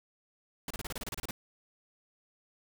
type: noise bursts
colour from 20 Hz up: pink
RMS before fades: -38 dBFS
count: 12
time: 0.68-1.31 s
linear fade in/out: 2 ms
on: 25 ms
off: 30 ms
effects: none